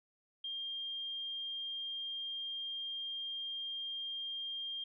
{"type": "tone", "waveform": "sine", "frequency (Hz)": 3205, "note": "G7", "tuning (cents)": 38, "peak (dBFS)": -38, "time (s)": [0.44, 4.84], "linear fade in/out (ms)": 5, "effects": []}